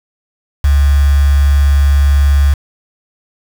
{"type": "tone with quantisation", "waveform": "sine", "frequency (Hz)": 70.8, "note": "C#2", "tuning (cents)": 37, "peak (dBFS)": -6, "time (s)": [0.64, 2.54], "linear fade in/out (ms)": 5, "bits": 4, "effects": []}